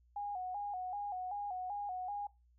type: tone with vibrato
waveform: sine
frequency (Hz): 775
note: G5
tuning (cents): -20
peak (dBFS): -37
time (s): 0.16-2.27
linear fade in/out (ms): 5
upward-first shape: square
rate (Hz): 2.6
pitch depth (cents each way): 92
effects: noise-tail reverb RT60 0.2 s tail -18 dB re dry + added 60 Hz sine -65 dBFS peak until 2.58 s